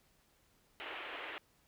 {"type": "band-pass noise", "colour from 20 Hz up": "white", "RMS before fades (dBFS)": -45, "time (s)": [0.8, 1.38], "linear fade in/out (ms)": 0, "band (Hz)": [310, 3100], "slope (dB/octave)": 48, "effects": ["pink hiss -71 dBFS RMS until 1.67 s"]}